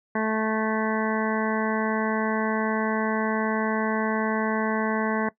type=harmonic tone; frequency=218.7 Hz; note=A3; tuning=10 cents flat; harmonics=1 / 2 / 3 / 4 / 5 / 7 / 8 / 9; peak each=-26 / -29 / -31 / -32 / -33 / -34 / -35 / -36 dBFS; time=0.15-5.29 s; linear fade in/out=5 ms; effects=noise-tail reverb RT60 0.1 s tail -19 dB re dry